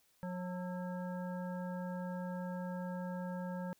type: harmonic tone with a mistuned harmonic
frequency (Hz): 180.5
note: F#3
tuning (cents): -43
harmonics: 1 / 3 / 5 / 7 / 9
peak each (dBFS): -39 / -45 / -48 / -57 / -54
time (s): 0.23-3.73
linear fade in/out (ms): 0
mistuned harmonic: 7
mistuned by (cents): +83
effects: white hiss -72 dBFS RMS until 3.79 s